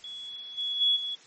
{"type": "tone with level steps", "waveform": "sine", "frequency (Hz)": 3375, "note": "G#7", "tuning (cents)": 27, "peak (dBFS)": [-37, -39, -28, -20, -30], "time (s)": [0.04, 1.15], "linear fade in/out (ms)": 2, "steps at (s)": [0.41, 0.57, 0.8, 0.95], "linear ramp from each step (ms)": 20, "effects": ["white hiss -54 dBFS RMS until 1.26 s", "MP3 32 kbps"]}